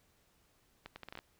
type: accelerating click train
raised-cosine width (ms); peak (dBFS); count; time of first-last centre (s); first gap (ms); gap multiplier
0.3; -29; 8; 0.86-1.189; 100; 0.73
effects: pink hiss -71 dBFS RMS until 1.39 s